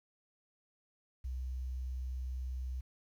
sine tone with quantisation, 63.7 Hz, C2, 46 cents flat, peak -36 dBFS, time 1.24-2.81 s, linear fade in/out 10 ms, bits 11, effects none

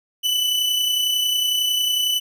40% pulse tone pair together, 2960 / 2991 Hz, F#7 / F#7, 0 / +18 cents, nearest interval unison, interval 18 cents, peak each -28 / -18 dBFS, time 0.23-2.2 s, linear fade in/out 20 ms, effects none

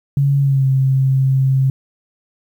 sine tone with pitch glide, 140 to 133.37 Hz, C#3 to C3, +18 to +34 cents, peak -11 dBFS, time 0.17-1.7 s, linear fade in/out 2 ms, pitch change -84 cents, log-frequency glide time 0.4-0.66 s, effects 8-bit

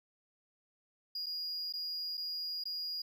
triangle tone with dropouts, 4866 Hz, D#8, 39 cents flat, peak -35 dBFS, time 1.15-3.02 s, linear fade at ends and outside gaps 5 ms, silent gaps 1.261-1.265 / 1.726-1.736 / 2.172-2.176 / 2.639-2.654 s, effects none

